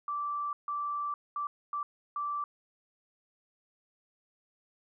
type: tone bursts at uneven times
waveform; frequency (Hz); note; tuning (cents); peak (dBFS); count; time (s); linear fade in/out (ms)
sine; 1167; D6; -11; -31; 5; 0.08-0.53 / 0.68-1.14 / 1.36-1.47 / 1.73-1.83 / 2.16-2.44; 2
effects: none